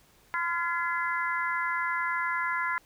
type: harmonic tone with a mistuned harmonic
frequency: 340 Hz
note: F4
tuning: 46 cents flat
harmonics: 3 / 4 / 5 / 6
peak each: -31 / -32 / -33 / -34 dBFS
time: 0.34-2.78 s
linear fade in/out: 0 ms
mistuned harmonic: 4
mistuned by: +36 cents
effects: pink hiss -61 dBFS RMS until 2.85 s